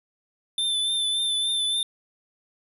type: tone with vibrato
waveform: square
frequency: 3544 Hz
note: A7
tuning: 12 cents sharp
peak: -23 dBFS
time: 0.58-1.83 s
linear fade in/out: 2 ms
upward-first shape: triangle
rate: 3.5 Hz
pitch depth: 33 cents each way
effects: resampled to 32000 Hz